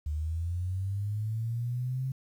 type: linear sweep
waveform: sine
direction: up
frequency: 73.42 to 133.5 Hz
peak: -29 dBFS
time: 0.06-2.12 s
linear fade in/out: 5 ms
effects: 10-bit